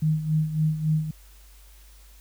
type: tone with tremolo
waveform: sine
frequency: 155.56 Hz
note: D#3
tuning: in tune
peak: -18 dBFS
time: 0.02-1.11 s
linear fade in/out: 5 ms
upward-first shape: sine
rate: 3.6 Hz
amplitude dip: 70%
effects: added 50 Hz sine -48 dBFS peak until 2.2 s + white hiss -56 dBFS RMS until 2.2 s